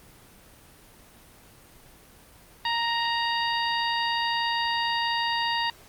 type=harmonic tone with a mistuned harmonic; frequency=932.3 Hz; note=A#5; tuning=in tune; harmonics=1 / 2 / 3 / 4 / 5; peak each=-27 / -30 / -32 / -33 / -34 dBFS; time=2.65-5.7 s; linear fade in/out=2 ms; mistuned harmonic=3; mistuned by=+20 cents; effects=pink hiss -52 dBFS RMS until 5.88 s + Opus 24 kbps